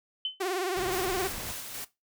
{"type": "tone with exponential decay", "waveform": "sine", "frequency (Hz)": 3050, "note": "G7", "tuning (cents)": -48, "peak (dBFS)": -25, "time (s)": [0.25, 0.41], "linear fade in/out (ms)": 2, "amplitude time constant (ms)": 33}
{"type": "tone with vibrato", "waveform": "sawtooth", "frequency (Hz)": 370, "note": "F#4", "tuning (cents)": 0, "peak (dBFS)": -24, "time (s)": [0.4, 1.28], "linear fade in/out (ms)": 10, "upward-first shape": "triangle", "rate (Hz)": 19, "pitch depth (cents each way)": 120}
{"type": "noise", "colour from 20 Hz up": "pink", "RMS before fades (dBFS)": -39, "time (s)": [0.76, 1.52], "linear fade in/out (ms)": 10}
{"type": "noise with tremolo", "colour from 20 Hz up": "white", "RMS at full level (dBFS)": -38, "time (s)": [0.91, 1.85], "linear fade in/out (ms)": 10, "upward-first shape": "square", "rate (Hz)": 3.6, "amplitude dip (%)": 30}
{"effects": ["noise-tail reverb RT60 0.2 s tail -17 dB re dry"]}